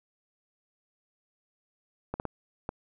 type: clicks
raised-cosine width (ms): 1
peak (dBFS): -18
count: 4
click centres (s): 2.14 / 2.199 / 2.253 / 2.691
effects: none